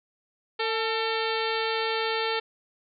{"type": "harmonic tone with a mistuned harmonic", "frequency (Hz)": 449.6, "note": "A4", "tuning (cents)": 37, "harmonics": [1, 2, 3, 4, 5, 6, 7, 8, 9, 10], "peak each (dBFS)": [-29, -32, -34, -35, -36, -37, -37, -38, -39, -39], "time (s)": [0.59, 2.4], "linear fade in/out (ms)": 10, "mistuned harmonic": 2, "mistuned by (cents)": -53, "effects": []}